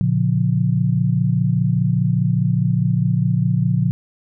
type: tone cluster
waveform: sine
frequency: 116.9 / 141.8 / 176.6 Hz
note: A#2 / C#3 / F3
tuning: +5 / +40 / +20 cents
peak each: -19 dBFS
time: 0.01-3.91 s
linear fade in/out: 0 ms
effects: none